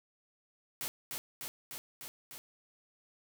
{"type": "noise with echo", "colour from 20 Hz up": "white", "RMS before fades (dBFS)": -38, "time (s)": [0.81, 0.88], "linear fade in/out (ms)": 0, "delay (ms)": 300, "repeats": 5, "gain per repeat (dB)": -2, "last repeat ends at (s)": 2.38, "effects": []}